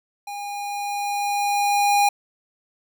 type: tone with level ramp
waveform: square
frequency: 814 Hz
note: G#5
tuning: 35 cents flat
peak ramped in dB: -31 to -15 dBFS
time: 0.27-2.09 s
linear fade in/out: 5 ms
effects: none